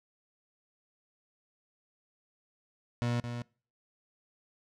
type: tone with echo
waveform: 30% pulse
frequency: 120 Hz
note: B2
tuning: 49 cents flat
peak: -26 dBFS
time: 3.02-3.2 s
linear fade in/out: 0 ms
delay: 220 ms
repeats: 1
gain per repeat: -7 dB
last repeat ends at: 3.42 s
effects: noise-tail reverb RT60 0.4 s tail -24 dB re dry + low-pass 6000 Hz 12 dB/octave